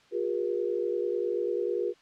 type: tone cluster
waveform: sine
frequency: 358.1 / 407.3 / 478.5 Hz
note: F4 / G#4 / A#4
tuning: +43 / -34 / +45 cents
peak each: -31 dBFS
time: 0.11-1.94 s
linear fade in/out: 50 ms
effects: white hiss -60 dBFS RMS until 2.01 s + low-pass 4000 Hz 12 dB/octave